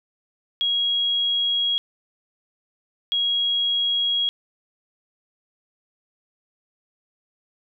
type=tone pair in turn; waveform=sine; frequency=3300 / 3300 Hz; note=G#7 / G#7; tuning=-12 / -12 cents; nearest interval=unison; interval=0 cents; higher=neither; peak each=-19 dBFS; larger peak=neither; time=0.61-1.78 / 3.12-4.29 s; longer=neither; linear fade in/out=0 ms; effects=none